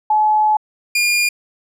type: tone pair in turn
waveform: sine / sawtooth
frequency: 855 / 2418 Hz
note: A5 / D7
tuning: -50 / +50 cents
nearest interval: octave + tritone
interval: 1800 cents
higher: second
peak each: -11 / -10 dBFS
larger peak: second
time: 0.1-0.57 / 0.95-1.29 s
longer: first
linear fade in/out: 5 ms
effects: low-pass 12000 Hz 12 dB/octave